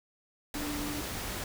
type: tone in noise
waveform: sine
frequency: 293.7 Hz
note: D4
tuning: in tune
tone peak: -36 dBFS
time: 0.55-1.01 s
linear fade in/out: 2 ms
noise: pink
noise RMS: -37 dBFS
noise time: 0.54-1.44 s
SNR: -2 dB
effects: none